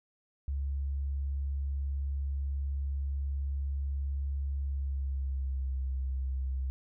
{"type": "tone with pitch glide", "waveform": "sine", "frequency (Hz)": [69.3, 65.83], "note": ["C#2", "C2"], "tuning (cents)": [0, 11], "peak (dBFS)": -30, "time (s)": [0.48, 6.7], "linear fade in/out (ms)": 0, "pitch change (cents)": -89, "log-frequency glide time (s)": [4.63, 5.75], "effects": []}